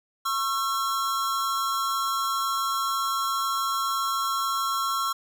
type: tone pair together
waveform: square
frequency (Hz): 1094.1 / 1347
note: C#6 / E6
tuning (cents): -23 / +37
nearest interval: major third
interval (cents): 360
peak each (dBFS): -28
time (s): 0.25-5.13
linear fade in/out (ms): 10
effects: none